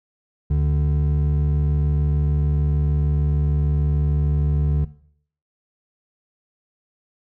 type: tone pair together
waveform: triangle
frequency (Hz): 73.42 / 146.83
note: D2 / D3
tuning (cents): 0 / 0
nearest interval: octave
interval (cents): 1200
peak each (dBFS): -15 / -17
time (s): 0.5-4.85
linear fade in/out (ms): 10
effects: noise-tail reverb RT60 0.6 s tail -19 dB re dry + tanh soft clip ceiling -12 dBFS